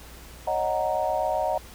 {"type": "chord", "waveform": "sine", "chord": "D# minor seventh", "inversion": "third", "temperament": "equal", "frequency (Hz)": [554.4, 622.3, 740, 932.3], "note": ["C#5", "D#5", "F#5", "A#5"], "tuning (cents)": [0, 0, 0, 0], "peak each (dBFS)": [-31, -27, -27, -30], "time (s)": [0.47, 1.58], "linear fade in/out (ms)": 5, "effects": ["added 60 Hz sine -46 dBFS peak until 1.74 s", "pink hiss -47 dBFS RMS until 1.74 s"]}